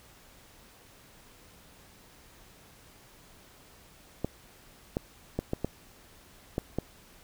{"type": "clicks", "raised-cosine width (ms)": 2, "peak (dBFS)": -15, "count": 7, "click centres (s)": [4.246, 4.969, 5.39, 5.534, 5.646, 6.581, 6.786], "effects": ["pink hiss -56 dBFS RMS until 7.23 s"]}